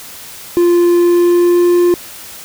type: tone with pitch glide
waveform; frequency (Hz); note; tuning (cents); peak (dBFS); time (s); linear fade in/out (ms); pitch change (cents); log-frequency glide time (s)
triangle; 347.9 to 351.1; F4 to F4; -7 to +9; -5; 0.57-1.94; 0; +16; 0.99-1.72
effects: white hiss -32 dBFS RMS until 2.44 s